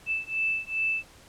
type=beating tone pair; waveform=sine; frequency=2637 / 2639.5 Hz; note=E7 / E7; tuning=0 / +2 cents; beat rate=2.5 Hz; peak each=-29 dBFS; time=0.06-1.04 s; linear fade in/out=50 ms; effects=pink hiss -53 dBFS RMS until 1.28 s + low-pass 11000 Hz 12 dB/octave